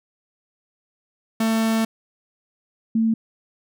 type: tone pair in turn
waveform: 45% pulse / sine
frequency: 223.4 / 224.2 Hz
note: A3 / A3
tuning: +27 / +33 cents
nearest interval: unison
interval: 6 cents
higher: second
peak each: -18 / -16 dBFS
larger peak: second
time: 1.4-1.85 / 2.95-3.14 s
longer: first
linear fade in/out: 5 ms
effects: none